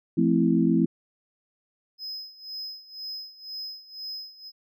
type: chord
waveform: sine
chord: F major seventh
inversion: none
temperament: equal with one note detuned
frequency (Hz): 172.41 / 220 / 261.6 / 329.6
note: F3 / A3 / C4 / E4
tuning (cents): -22 / 0 / 0 / 0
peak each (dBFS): -24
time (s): 0.17-0.86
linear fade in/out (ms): 10
type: tone with tremolo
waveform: triangle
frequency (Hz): 5080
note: D#8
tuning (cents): +35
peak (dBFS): -31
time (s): 1.98-4.52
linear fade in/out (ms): 50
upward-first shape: sine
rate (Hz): 2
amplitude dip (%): 85
effects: none